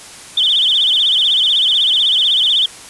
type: tone with vibrato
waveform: sine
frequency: 3310 Hz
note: G#7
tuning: 6 cents flat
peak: -10 dBFS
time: 0.37-2.66 s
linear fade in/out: 5 ms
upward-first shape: sine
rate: 16 Hz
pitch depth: 180 cents each way
effects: white hiss -35 dBFS RMS until 2.89 s + resampled to 24000 Hz